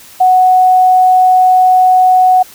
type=tone; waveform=sine; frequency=740 Hz; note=F#5; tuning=in tune; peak=-4 dBFS; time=0.2-2.43 s; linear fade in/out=10 ms; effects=white hiss -37 dBFS RMS until 2.54 s